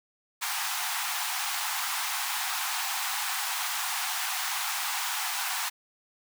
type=high-pass noise; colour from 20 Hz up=pink; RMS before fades=-31 dBFS; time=0.41-5.7 s; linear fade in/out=20 ms; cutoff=740 Hz; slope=96 dB/octave; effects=none